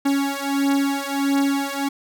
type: beating tone pair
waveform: 45% pulse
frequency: 277.2 / 278.7 Hz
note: C#4 / C#4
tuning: 0 / +9 cents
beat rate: 1.5 Hz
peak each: -22 dBFS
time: 0.05-1.89 s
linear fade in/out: 10 ms
effects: none